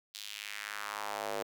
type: tone with high-pass filter sweep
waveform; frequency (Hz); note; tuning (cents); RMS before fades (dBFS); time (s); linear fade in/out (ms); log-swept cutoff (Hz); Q
square; 51.91; G#1; 0; -40; 0.14-1.43; 10; 4000 to 480; 2
effects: none